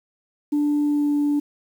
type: tone with pitch glide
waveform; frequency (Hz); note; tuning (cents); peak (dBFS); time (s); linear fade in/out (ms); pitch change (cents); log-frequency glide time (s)
sine; 293.7 to 291.3; D4 to D4; 0 to -14; -16; 0.52-1.4; 10; -14; 0.84-1.14
effects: tanh soft clip ceiling -15 dBFS + 8-bit